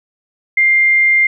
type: tone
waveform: sine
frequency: 2100 Hz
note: C7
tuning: 6 cents sharp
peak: -8 dBFS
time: 0.57-1.27 s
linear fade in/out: 5 ms
effects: none